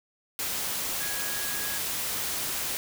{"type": "tone in noise", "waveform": "sine", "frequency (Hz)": 1657, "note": "G#6", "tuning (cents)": -4, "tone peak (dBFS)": -38, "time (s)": [1, 1.78], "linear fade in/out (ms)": 0, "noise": "white", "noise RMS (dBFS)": -31, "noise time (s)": [0.39, 2.77], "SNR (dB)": -10, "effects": []}